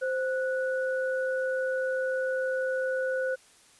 sine tone pair together, 521.1 / 1474 Hz, C5 / F#6, -7 / -7 cents, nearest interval octave + tritone, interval 1800 cents, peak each -27 / -33 dBFS, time 0.01-3.36 s, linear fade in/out 20 ms, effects white hiss -58 dBFS RMS until 3.79 s + resampled to 24000 Hz

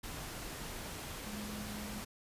sine tone in noise, 209.3 Hz, G#3, 14 cents sharp, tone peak -43 dBFS, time 1.26-2.01 s, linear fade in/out 10 ms, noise pink, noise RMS -44 dBFS, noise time 0.03-2.05 s, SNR -2 dB, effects resampled to 32000 Hz

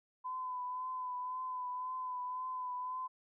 sine tone with vibrato, 1009 Hz, B5, 37 cents sharp, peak -37 dBFS, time 0.24-3.08 s, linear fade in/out 20 ms, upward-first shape triangle, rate 1.9 Hz, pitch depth 31 cents each way, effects none

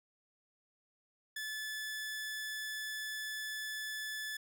sawtooth tone, 1732 Hz, A6, 28 cents flat, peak -35 dBFS, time 1.36-4.37 s, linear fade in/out 5 ms, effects none

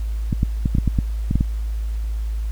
clicks, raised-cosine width 5 ms, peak -6 dBFS, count 10, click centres 0.328 / 0.431 / 0.658 / 0.751 / 0.784 / 0.877 / 0.988 / 1.311 / 1.356 / 1.409 s, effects added 54 Hz sine -21 dBFS peak until 2.51 s + pink hiss -48 dBFS RMS until 2.51 s

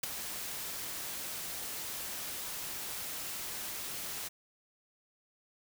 white noise with ADSR envelope, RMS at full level -31 dBFS, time 0.03-4.29 s, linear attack 6 ms, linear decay 12 ms, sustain -9 dB, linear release 18 ms, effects none

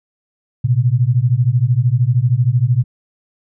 sine beating tone pair, 116.54 / 129.54 Hz, A#2 / C3, 0 / -17 cents, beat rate 13 Hz, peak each -14 dBFS, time 0.64-2.84 s, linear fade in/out 10 ms, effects none

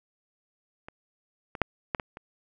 clicks, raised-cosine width 0.5 ms, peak -26 / -22 / -7 / -11 / -18 / -26 dBFS, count 6, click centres 0.885 / 1.552 / 1.617 / 1.948 / 1.998 / 2.171 s, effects none

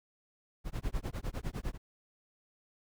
brown noise with tremolo, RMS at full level -33 dBFS, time 0.64-1.78 s, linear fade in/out 50 ms, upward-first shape sine, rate 9.9 Hz, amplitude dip 100%, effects none

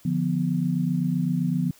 sine chord, B diminished, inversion first, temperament equal, 146.83 / 174.61 / 246.9 Hz, D3 / F3 / B3, 0 / 0 / 0 cents, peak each -27 / -24 / -27 dBFS, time 0.05-1.71 s, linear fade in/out 5 ms, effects white hiss -55 dBFS RMS until 1.79 s

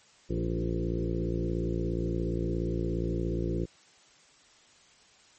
harmonic tone with a mistuned harmonic, 57.1 Hz, A#1, 35 cents flat, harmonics 1 / 2 / 3 / 4 / 5 / 6 / 7 / 8 / 9, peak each -33 / -35 / -34 / -44 / -38 / -34 / -40 / -41 / -43 dBFS, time 0.29-3.66 s, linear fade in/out 20 ms, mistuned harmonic 6, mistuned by +24 cents, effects white hiss -59 dBFS RMS until 5.38 s + MP3 32 kbps

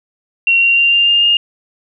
sine tone with pitch steps, 2741 / 2758 / 2776 / 2794 / 2812 / 2829 Hz, F7 / F7 / F7 / F7 / F7 / F7, -33 / -22 / -11 / 0 / +11 / +22 cents, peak -8 dBFS, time 0.47-1.37 s, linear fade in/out 2 ms, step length 150 ms, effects none

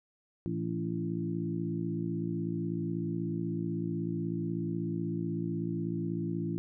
harmonic tone with a mistuned harmonic, 56.2 Hz, A1, 37 cents sharp, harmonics 2 / 3 / 4 / 5 / 6, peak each -39 / -34 / -41 / -39 / -37 dBFS, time 0.46-6.58 s, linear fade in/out 0 ms, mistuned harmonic 5, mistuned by +27 cents, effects none

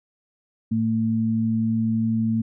sine tone pair together, 112.2 / 224.2 Hz, A2 / A3, +34 / +33 cents, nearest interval octave, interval 1199 cents, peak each -26 / -20 dBFS, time 0.71-2.42 s, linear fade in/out 10 ms, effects none

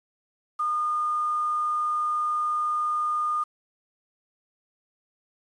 sine tone with quantisation, 1219 Hz, D#6, 36 cents flat, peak -23 dBFS, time 0.59-3.44 s, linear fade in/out 10 ms, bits 8, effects resampled to 24000 Hz

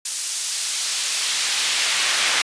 brown noise with high-pass filter sweep, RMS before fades -22 dBFS, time 0.05-2.42 s, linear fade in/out 5 ms, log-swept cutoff 7100 to 2100 Hz, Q 0.8, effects resampled to 22050 Hz

